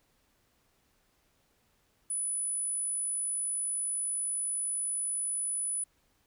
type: tone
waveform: sine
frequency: 9950 Hz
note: D#9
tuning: 1 cent flat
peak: -30 dBFS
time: 2.1-5.84 s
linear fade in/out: 5 ms
effects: pink hiss -71 dBFS RMS until 6.26 s